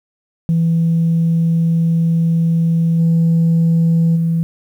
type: tone with level steps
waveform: sine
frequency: 165.6 Hz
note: E3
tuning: 8 cents sharp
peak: -10 / -8 / -12 dBFS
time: 0.49-4.43 s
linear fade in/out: 0 ms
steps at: 2.98 / 4.15 s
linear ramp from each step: 20 ms
effects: tanh soft clip ceiling -8 dBFS + 8-bit